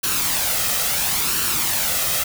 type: noise with flanger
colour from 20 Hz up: white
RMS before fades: -21 dBFS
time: 0.03-2.24 s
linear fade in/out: 10 ms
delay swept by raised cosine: 0.7 to 1.59 ms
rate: 0.73 Hz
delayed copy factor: +0.5
effects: none